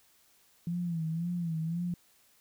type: tone with vibrato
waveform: sine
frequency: 167.8 Hz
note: E3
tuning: 31 cents sharp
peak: -30 dBFS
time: 0.67-1.94 s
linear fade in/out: 2 ms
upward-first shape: sine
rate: 1.9 Hz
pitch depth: 88 cents each way
effects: white hiss -65 dBFS RMS until 2.4 s